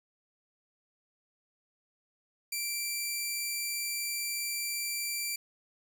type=tone; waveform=10% pulse; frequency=2349 Hz; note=D7; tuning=in tune; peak=-23 dBFS; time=2.52-5.36 s; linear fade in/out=5 ms; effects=none